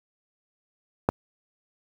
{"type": "click", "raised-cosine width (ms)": 1, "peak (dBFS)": -5, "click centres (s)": 1.089, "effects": ["high-pass 60 Hz 12 dB/octave", "7-bit"]}